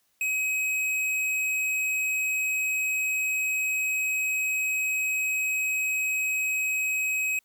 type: tone with hard clipping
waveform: triangle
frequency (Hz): 2540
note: D#7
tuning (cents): +35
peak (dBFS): -26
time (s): 0.21-7.39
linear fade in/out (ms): 2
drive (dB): 15
effects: white hiss -70 dBFS RMS until 7.44 s